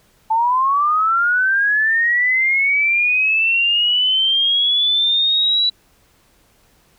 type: linear sweep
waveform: sine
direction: up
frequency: 873 to 3951 Hz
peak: -13 dBFS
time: 0.3-5.7 s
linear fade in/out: 10 ms
effects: pink hiss -56 dBFS RMS until 6.98 s